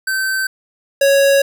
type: tone pair in turn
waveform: square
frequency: 1544 / 554.1 Hz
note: G6 / C#5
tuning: -27 / -1 cents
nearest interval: octave + tritone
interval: 1774 cents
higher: first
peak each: -17 / -10 dBFS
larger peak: second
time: 0.07-0.47 / 1.01-1.42 s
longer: second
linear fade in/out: 5 ms
effects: none